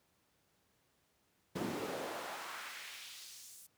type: noise with high-pass filter sweep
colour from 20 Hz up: brown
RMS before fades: -44 dBFS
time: 1.55-3.67 s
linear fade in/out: 10 ms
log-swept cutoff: 210 to 9300 Hz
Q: 1.3
effects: pink hiss -75 dBFS RMS until 3.77 s + high-pass 80 Hz 12 dB/octave